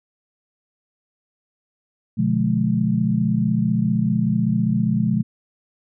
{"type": "chord", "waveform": "sine", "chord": "B diminished seventh", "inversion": "none", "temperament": "just", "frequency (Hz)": [123.47, 148.16, 177.8, 213.4], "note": ["B2", "D3", "F3", "Ab3"], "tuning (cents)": [0, 16, 31, 47], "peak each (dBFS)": [-23, -26, -22, -20], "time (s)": [2.17, 5.23], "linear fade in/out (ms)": 20, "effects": []}